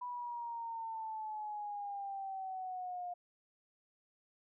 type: exponential sweep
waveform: sine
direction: down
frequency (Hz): 987.8 to 707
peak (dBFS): -39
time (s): 0.01-3.14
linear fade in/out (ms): 10
effects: none